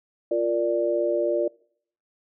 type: chord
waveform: sine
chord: Bb major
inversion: second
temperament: equal with one note detuned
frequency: 349.2 / 464.6 / 587.3 Hz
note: F4 / Bb4 / D5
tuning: 0 / -6 / 0 cents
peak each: -25 / -28 / -23 dBFS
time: 0.31-1.48 s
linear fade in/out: 5 ms
effects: noise-tail reverb RT60 0.6 s tail -24 dB re dry